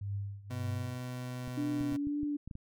sine tone with tremolo, 100 Hz, G2, 35 cents sharp, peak -32 dBFS, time 0.01-1 s, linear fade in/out 5 ms, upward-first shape triangle, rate 1.8 Hz, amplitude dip 90%
30% pulse tone, 125.4 Hz, B2, 27 cents sharp, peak -35 dBFS, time 0.5-1.97 s, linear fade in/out 10 ms
clicks, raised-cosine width 5 ms, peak -31 dBFS, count 8, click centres 1.478 / 1.81 / 1.925 / 2.071 / 2.232 / 2.476 / 2.512 / 2.554 s
sine tone with vibrato, 290 Hz, D4, 22 cents flat, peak -31 dBFS, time 1.57-2.37 s, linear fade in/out 10 ms, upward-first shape triangle, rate 1.9 Hz, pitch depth 30 cents each way
effects none

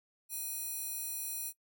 square tone with high-pass filter, 830.6 Hz, G#5, in tune, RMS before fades -39 dBFS, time 0.29-1.53 s, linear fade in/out 50 ms, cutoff 9900 Hz, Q 0.86, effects noise-tail reverb RT60 0.1 s tail -19 dB re dry

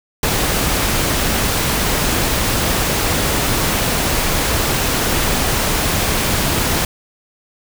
pink noise, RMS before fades -17 dBFS, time 0.23-6.85 s, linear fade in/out 2 ms, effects none

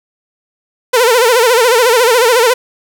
sawtooth tone with vibrato, 477.6 Hz, A#4, 42 cents sharp, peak -3 dBFS, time 0.93-2.54 s, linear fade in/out 10 ms, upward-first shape sine, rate 14 Hz, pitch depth 130 cents each way, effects none

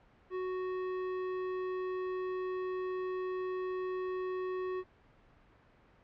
sine tone with hard clipping, 370 Hz, F#4, in tune, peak -36 dBFS, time 0.3-4.84 s, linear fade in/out 50 ms, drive 17 dB, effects pink hiss -63 dBFS RMS until 6.03 s + low-pass 2000 Hz 12 dB/octave

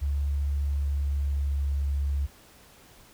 sine tone with pitch glide, 71 to 70.31 Hz, C#2 to C#2, +42 to +25 cents, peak -24 dBFS, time 0.01-2.27 s, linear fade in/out 20 ms, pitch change -17 cents, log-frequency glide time 0.64-1.57 s, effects pink hiss -54 dBFS RMS until 3.13 s

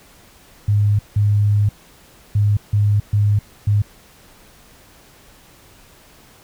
sine tone bursts at uneven times, 103.3 Hz, G#2, 9 cents flat, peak -12 dBFS, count 6, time 0.68-0.99 / 1.16-1.69 / 2.35-2.57 / 2.73-3 / 3.13-3.39 / 3.67-3.82 s, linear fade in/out 5 ms, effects pink hiss -48 dBFS RMS until 6.43 s

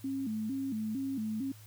sine tone with vibrato, 242.3 Hz, B3, 33 cents flat, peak -32 dBFS, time 0.04-1.52 s, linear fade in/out 5 ms, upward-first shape square, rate 2.2 Hz, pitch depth 190 cents each way, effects added 106 Hz sine -51 dBFS peak until 1.66 s + white hiss -58 dBFS RMS until 1.66 s

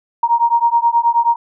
sine beating tone pair, 932.3 / 941.7 Hz, A#5 / A#5, 0 / +17 cents, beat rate 9.4 Hz, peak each -14 dBFS, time 0.23-1.36 s, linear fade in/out 5 ms, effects none

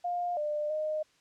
sine tone with pitch steps, 706 / 598 / 616 Hz, F5 / D5 / D#5, +19 / +31 / -17 cents, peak -29 dBFS, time 0.04-1.03 s, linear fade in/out 10 ms, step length 330 ms, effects white hiss -66 dBFS RMS until 1.2 s + low-pass 6000 Hz 12 dB/octave

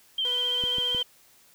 sine tone with vibrato, 3136 Hz, G7, in tune, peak -24 dBFS, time 0.18-1.03 s, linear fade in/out 5 ms, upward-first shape sine, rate 15 Hz, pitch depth 38 cents each way
sawtooth tone, 492 Hz, B4, 7 cents flat, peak -33 dBFS, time 0.25-1.02 s, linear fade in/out 0 ms
clicks, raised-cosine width 3 ms, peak -25 dBFS, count 3, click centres 0.638 / 0.784 / 0.948 s
effects white hiss -58 dBFS RMS until 1.54 s

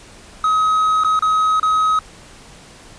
triangle tone with dropouts, 1270 Hz, D#6, 35 cents sharp, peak -11 dBFS, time 0.44-1.99 s, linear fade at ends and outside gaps 2 ms, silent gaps 1.037-1.046 / 1.192-1.223 / 1.598-1.629 s, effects pink hiss -42 dBFS RMS until 2.98 s + resampled to 22050 Hz

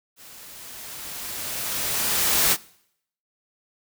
white noise with level ramp, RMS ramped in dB -46 to -18 dBFS, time 0.16-2.57 s, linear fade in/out 50 ms, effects noise-tail reverb RT60 0.7 s tail -22 dB re dry

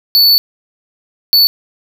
square tone bursts at uneven times, 4467 Hz, C#8, 12 cents sharp, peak -6 dBFS, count 2, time 0.15-0.38 / 1.33-1.47 s, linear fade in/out 0 ms, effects none

